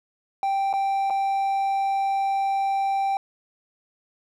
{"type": "tone with dropouts", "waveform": "triangle", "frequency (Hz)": 784, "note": "G5", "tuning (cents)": 0, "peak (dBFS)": -19, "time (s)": [0.43, 3.17], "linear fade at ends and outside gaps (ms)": 1, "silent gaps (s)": [[0.729, 0.737], [1.1, 1.105]], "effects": []}